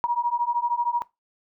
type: beating tone pair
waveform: sine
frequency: 948 / 961 Hz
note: A#5 / B5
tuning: +29 / -48 cents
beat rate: 13 Hz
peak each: -24 dBFS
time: 0.04-1.02 s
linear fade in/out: 0 ms
effects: noise-tail reverb RT60 0.2 s tail -20 dB re dry